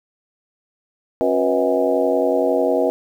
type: harmonic tone with a mistuned harmonic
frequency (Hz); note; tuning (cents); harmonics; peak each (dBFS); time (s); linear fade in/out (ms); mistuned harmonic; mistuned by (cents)
91; F#2; -28; 3 / 4 / 5 / 6 / 7 / 8 / 9; -23 / -23 / -19 / -30 / -20 / -30 / -29; 1.21-2.9; 0; 5; +120
effects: 8-bit